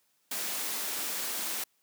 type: high-pass noise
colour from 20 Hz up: white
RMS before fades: -34 dBFS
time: 0.31-1.64 s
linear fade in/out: 5 ms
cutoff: 190 Hz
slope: 48 dB/octave
effects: white hiss -72 dBFS RMS until 1.82 s + high-pass 100 Hz 12 dB/octave